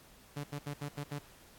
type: tone bursts at uneven times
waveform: sawtooth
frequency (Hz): 144.6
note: D3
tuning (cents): -27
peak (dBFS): -33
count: 6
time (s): 0.36-0.44 / 0.52-0.59 / 0.66-0.74 / 0.81-0.89 / 0.97-1.04 / 1.11-1.19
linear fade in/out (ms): 10
effects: pink hiss -59 dBFS RMS until 1.58 s + AAC 64 kbps